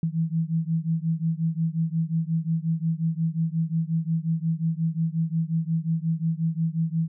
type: beating tone pair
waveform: sine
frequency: 160.8 / 166.4 Hz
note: E3 / E3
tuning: -43 / +17 cents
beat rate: 5.6 Hz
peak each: -25 / -26 dBFS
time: 0.03-7.08 s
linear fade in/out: 2 ms
effects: none